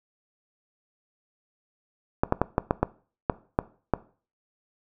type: clicks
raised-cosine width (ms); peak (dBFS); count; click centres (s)
1; -6; 9; 2.235 / 2.324 / 2.416 / 2.581 / 2.709 / 2.83 / 3.298 / 3.589 / 3.937
effects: noise-tail reverb RT60 0.4 s tail -19 dB re dry